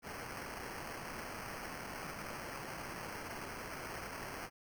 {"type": "noise with sample-and-hold", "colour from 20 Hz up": "violet", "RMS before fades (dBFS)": -45, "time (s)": [0.02, 4.5], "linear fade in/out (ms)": 50, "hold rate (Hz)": 3675, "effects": []}